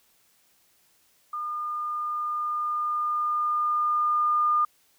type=tone with level ramp; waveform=sine; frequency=1212 Hz; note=D#6; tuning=46 cents flat; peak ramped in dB=-29 to -19 dBFS; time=1.33-4.65 s; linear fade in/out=5 ms; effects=white hiss -64 dBFS RMS until 4.98 s